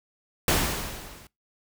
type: noise with level ramp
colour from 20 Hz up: pink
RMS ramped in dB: -20 to -50 dBFS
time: 0.48-1.27 s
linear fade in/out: 2 ms
effects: noise-tail reverb RT60 0.2 s tail -23 dB re dry